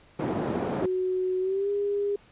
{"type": "band-pass noise", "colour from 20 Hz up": "white", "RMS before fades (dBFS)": -29, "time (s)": [0.19, 0.86], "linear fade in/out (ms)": 5, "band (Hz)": [150, 450], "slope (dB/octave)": 12}
{"type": "tone with pitch glide", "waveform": "sine", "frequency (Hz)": [370, 405.8], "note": ["F#4", "G#4"], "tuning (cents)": [0, -40], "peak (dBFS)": -24, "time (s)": [0.82, 2.16], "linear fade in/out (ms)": 5, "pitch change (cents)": 160, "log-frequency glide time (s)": [1.4, 1.7]}
{"effects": ["pink hiss -57 dBFS RMS until 2.31 s", "resampled to 8000 Hz"]}